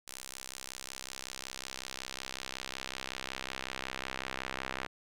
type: tone with band-pass filter sweep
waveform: sawtooth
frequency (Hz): 65.41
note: C2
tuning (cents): 0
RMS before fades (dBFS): -42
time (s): 0.07-4.87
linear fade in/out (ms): 10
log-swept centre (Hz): 8700 to 1900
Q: 0.89
effects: none